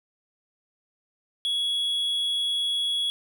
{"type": "tone", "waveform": "triangle", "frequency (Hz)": 3353, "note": "G#7", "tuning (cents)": 16, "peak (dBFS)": -22, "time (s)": [1.45, 3.1], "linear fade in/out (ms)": 0, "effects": []}